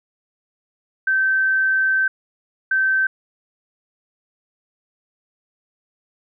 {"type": "tone bursts at uneven times", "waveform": "sine", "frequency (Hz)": 1548, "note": "G6", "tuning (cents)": -22, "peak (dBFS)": -15, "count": 2, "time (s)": [[1.07, 2.08], [2.71, 3.07]], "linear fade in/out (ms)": 5, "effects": []}